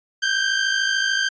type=tone pair together; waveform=sawtooth; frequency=1544 / 1597.5 Hz; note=G6 / G6; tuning=-27 / +32 cents; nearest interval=minor second; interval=59 cents; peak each=-18 dBFS; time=0.22-1.29 s; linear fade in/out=10 ms; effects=resampled to 16000 Hz